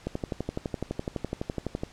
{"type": "click train", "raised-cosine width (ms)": 2, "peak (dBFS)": -16, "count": 22, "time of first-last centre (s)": [0.07, 1.835], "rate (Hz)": 11.9, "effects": ["pink hiss -52 dBFS RMS until 1.92 s", "low-pass 7000 Hz 12 dB/octave"]}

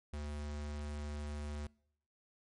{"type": "tone", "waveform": "square", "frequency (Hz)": 73.9, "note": "D2", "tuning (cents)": 11, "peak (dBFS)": -40, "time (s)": [0.13, 1.67], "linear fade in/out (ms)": 5, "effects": ["noise-tail reverb RT60 0.7 s tail -25 dB re dry", "MP3 48 kbps"]}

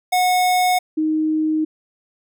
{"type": "tone pair in turn", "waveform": ["square", "sine"], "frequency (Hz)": [730, 311.8], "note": ["F#5", "D#4"], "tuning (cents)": [-24, 4], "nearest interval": "octave + minor third", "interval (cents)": 1472, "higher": "first", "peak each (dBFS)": [-15, -16], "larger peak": "first", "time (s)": [[0.12, 0.79], [0.97, 1.65]], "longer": "second", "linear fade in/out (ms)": 10, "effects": []}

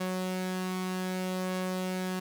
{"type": "tone pair together", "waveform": "sawtooth", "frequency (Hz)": [184.88, 554], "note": ["F#3", "C#5"], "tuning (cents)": [-1, -1], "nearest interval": "octave + perfect fifth", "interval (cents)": 1900, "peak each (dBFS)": [-27, -39], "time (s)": [0, 2.2], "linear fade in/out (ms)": 10, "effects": []}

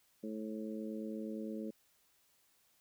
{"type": "harmonic tone", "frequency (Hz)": 108.7, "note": "A2", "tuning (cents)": -21, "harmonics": [2, 3, 4, 5], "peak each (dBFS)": [-41, -45, -47, -49], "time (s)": [0.23, 1.71], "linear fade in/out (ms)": 10, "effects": ["white hiss -72 dBFS RMS until 2.8 s"]}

